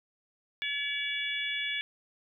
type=harmonic tone; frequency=570 Hz; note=C#5; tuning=48 cents sharp; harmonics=3 / 4 / 5 / 6; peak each=-37 / -34 / -39 / -35 dBFS; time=0.62-1.81 s; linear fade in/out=0 ms; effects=none